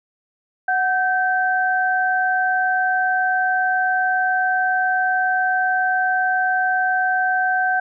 sine tone pair together, 740 / 1552.7 Hz, F#5 / G6, 0 / -17 cents, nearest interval octave + minor second, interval 1283 cents, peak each -19 dBFS, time 0.68-7.8 s, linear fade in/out 5 ms, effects none

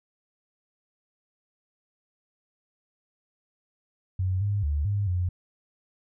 sine tone with pitch steps, 93.1 / 101.9 / 73.2 / 101.6 / 89.8 Hz, F#2 / G#2 / D2 / G#2 / F2, +11 / -32 / -5 / -38 / +49 cents, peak -23 dBFS, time 4.19-5.29 s, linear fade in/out 5 ms, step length 220 ms, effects none

